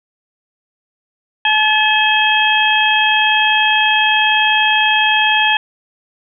harmonic tone with a mistuned harmonic, 861 Hz, A5, 38 cents flat, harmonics 1 / 2 / 3 / 4, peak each -16 / -16 / -16 / -16 dBFS, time 1.45-5.57 s, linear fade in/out 2 ms, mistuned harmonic 4, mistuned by -110 cents, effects none

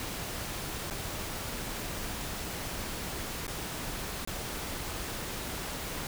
pink noise with dropouts, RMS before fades -37 dBFS, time 0-6.07 s, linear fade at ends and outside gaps 1 ms, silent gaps 0.901-0.908 / 3.468-3.479 / 4.25-4.274 s, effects none

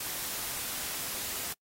white noise, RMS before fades -36 dBFS, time 0-1.53 s, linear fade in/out 5 ms, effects noise-tail reverb RT60 0.1 s tail -26 dB re dry + AAC 48 kbps

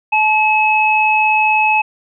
sine tone pair together, 862 / 2576 Hz, A5 / E7, -36 / -41 cents, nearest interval octave + perfect fifth, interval 1895 cents, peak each -13 dBFS, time 0.12-1.82 s, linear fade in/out 10 ms, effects none

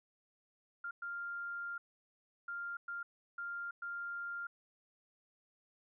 sine tone bursts at uneven times, 1396.9 Hz, F6, in tune, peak -39 dBFS, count 6, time 0.84-0.91 / 1.02-1.78 / 2.48-2.77 / 2.88-3.03 / 3.38-3.71 / 3.82-4.47 s, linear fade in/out 5 ms, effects none

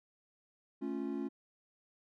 triangle chord, A augmented, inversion none, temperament equal, 220 / 277.2 / 349.2 Hz, A3 / C#4 / E#4, 0 / 0 / 0 cents, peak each -39 / -36 / -39 dBFS, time 0.81-1.29 s, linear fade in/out 20 ms, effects none

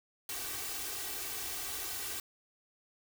white noise with comb filter, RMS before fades -39 dBFS, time 0.29-2.2 s, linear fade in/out 2 ms, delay 2.6 ms, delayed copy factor +0.85, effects none

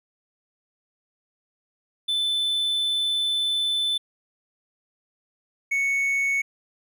triangle tone pair in turn, 3518 / 2216 Hz, A7 / C#7, -1 / -1 cents, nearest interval minor sixth, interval 800 cents, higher first, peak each -20 / -19 dBFS, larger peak second, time 2.08-3.98 / 5.71-6.42 s, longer first, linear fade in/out 10 ms, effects none

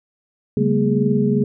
sine tone cluster, 139.1 / 194.1 / 214.2 / 236.5 / 414.1 Hz, C#3 / G3 / A3 / A#3 / G#4, +6 / -17 / -46 / +25 / -5 cents, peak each -21 dBFS, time 0.57-1.44 s, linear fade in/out 2 ms, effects none

